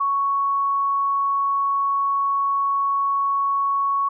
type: tone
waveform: sine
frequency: 1111 Hz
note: C#6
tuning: 4 cents sharp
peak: -18 dBFS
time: 0-4.09 s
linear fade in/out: 10 ms
effects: none